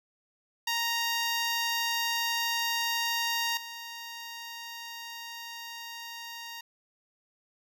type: tone with level steps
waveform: 10% pulse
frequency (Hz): 932.3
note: A#5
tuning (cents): 0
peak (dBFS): -19 / -31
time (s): 0.67-6.61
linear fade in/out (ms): 5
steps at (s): 3.57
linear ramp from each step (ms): 2
effects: none